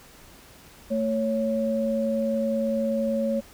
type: tone pair together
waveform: sine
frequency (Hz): 223.7 / 554.4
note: A3 / C#5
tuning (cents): +29 / 0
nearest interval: octave + major third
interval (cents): 1571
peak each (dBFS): -25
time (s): 0.9-3.41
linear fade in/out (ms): 20
effects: pink hiss -50 dBFS RMS until 3.53 s